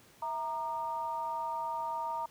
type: tone with amplitude modulation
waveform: sine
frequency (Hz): 932.3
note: A#5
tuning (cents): 0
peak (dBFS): -29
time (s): 0.22-2.26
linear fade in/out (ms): 5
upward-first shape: sine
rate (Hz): 277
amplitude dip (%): 80
effects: pink hiss -60 dBFS RMS until 2.3 s + high-pass 80 Hz 12 dB/octave